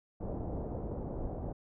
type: low-pass noise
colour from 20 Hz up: pink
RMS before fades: -38 dBFS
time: 0.2-1.53 s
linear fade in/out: 10 ms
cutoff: 710 Hz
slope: 24 dB/octave
effects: none